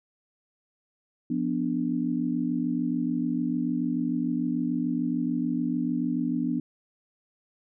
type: chord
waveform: sine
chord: B diminished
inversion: second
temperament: equal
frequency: 174.61 / 246.9 / 293.7 Hz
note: F3 / B3 / D4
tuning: 0 / 0 / 0 cents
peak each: -32 / -27 / -29 dBFS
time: 1.3-6.6 s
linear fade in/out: 5 ms
effects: none